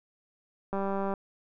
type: click train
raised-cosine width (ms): 1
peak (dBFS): -19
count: 81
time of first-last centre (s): 0.73-1.138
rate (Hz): 196
effects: none